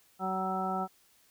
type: harmonic tone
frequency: 188.4 Hz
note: F#3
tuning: 32 cents sharp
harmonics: 1 / 2 / 3 / 4 / 5 / 7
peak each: -36 / -40 / -43 / -33 / -41 / -36 dBFS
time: 0.19-0.88 s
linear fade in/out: 50 ms
effects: white hiss -65 dBFS RMS until 1.3 s